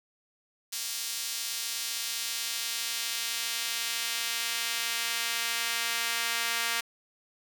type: tone with high-pass filter sweep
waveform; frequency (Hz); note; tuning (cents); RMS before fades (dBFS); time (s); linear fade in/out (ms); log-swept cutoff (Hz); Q
sawtooth; 232.2; A#3; -7; -32; 0.72-6.81; 10; 4900 to 1800; 0.89
effects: 8-bit